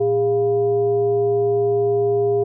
sine tone with frequency modulation, 406.5 Hz, G#4, 37 cents flat, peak -15 dBFS, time 0-2.44 s, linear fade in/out 10 ms, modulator 291 Hz, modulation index 0.47, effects none

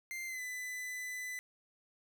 45% pulse tone with pitch glide, 2093 to 2001 Hz, C7 to B6, 0 to +22 cents, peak -39 dBFS, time 0.11-1.39 s, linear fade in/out 0 ms, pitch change -78 cents, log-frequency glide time 0.26-0.41 s, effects none

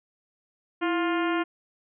harmonic tone with a mistuned harmonic, 351.8 Hz, F4, 13 cents sharp, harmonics 1 / 2 / 3 / 4 / 5 / 6 / 7 / 8 / 9, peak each -25 / -33 / -32 / -33 / -37 / -39 / -40 / -41 / -46 dBFS, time 0.81-1.44 s, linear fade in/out 20 ms, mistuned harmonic 1, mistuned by -91 cents, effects none

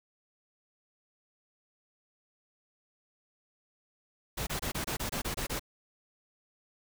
pink noise bursts, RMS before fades -34 dBFS, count 10, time 4.37-5.595 s, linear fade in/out 10 ms, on 100 ms, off 25 ms, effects none

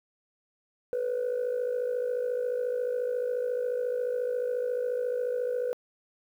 sine tone with amplitude modulation, 493.9 Hz, B4, in tune, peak -22 dBFS, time 0.93-5.73 s, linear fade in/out 0 ms, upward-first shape sine, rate 54.2 Hz, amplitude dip 75%, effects tanh soft clip ceiling -23 dBFS + 10-bit

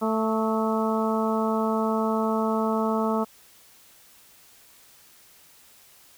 harmonic tone with a mistuned harmonic, 221 Hz, A3, 8 cents sharp, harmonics 1 / 2 / 3 / 4 / 5 / 6, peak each -25 / -28 / -30 / -31 / -32 / -33 dBFS, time 0.01-3.25 s, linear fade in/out 20 ms, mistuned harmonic 6, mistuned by -35 cents, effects white hiss -54 dBFS RMS until 6.17 s

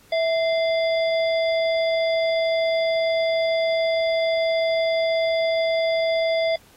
harmonic tone with a mistuned harmonic, 692 Hz, F5, 16 cents flat, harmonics 1 / 3 / 5 / 7, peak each -19 / -29 / -33 / -36 dBFS, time 0.12-6.56 s, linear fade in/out 5 ms, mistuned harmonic 1, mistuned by -95 cents, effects pink hiss -54 dBFS RMS until 6.76 s + AAC 48 kbps

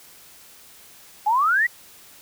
sine exponential sweep, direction up, 811 to 2000 Hz, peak -16 dBFS, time 1.26-1.67 s, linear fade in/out 10 ms, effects white hiss -48 dBFS RMS until 2.21 s

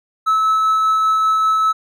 triangle tone with tremolo, 1300 Hz, E6, 24 cents flat, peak -9 dBFS, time 0.26-1.73 s, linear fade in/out 20 ms, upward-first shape triangle, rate 5.1 Hz, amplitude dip 25%, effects tanh soft clip ceiling -6 dBFS

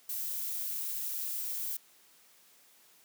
violet noise, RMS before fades -36 dBFS, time 0.09-1.77 s, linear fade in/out 5 ms, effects white hiss -62 dBFS RMS until 3.04 s + high-pass 150 Hz 12 dB/octave

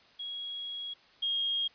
sine tone pair in turn, 3313 / 3252 Hz, G#7 / G#7, -5 / -37 cents, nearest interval unison, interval 32 cents, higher first, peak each -36 / -28 dBFS, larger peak second, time 0.19-0.94 / 1.22-1.68 s, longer first, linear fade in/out 10 ms, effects white hiss -60 dBFS RMS until 1.74 s + resampled to 11025 Hz

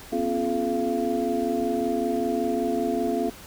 sine tone cluster, 244.8 / 270 / 348.4 / 429 / 686 Hz, B3 / C#4 / F4 / A4 / F5, -15 / -45 / -4 / -44 / -31 cents, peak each -29 dBFS, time 0.12-3.3 s, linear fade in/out 10 ms, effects pink hiss -44 dBFS RMS until 3.46 s

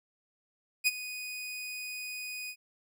sawtooth tone with ADSR envelope, 2485 Hz, D#7, 3 cents flat, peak -18 dBFS, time 0.84-2.56 s, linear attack 32 ms, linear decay 30 ms, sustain -16 dB, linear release 68 ms, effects none

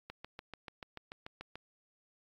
click train, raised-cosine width 0.3 ms, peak -28 dBFS, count 11, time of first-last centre 0.1-1.556 s, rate 6.87 Hz, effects AAC 64 kbps

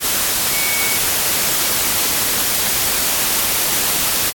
sine tone in noise, 2236 Hz, C#7, 14 cents sharp, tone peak -23 dBFS, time 0.51-1 s, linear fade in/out 50 ms, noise white, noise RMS -17 dBFS, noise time 0-4.33 s, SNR -9 dB, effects AAC 64 kbps

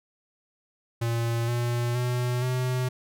square tone with pitch steps, 116.54 / 119.95 / 123.47 / 127.09 Hz, A#2 / A#2 / B2 / C3, 0 / +50 / 0 / -50 cents, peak -25 dBFS, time 1.01-2.89 s, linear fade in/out 10 ms, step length 470 ms, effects none

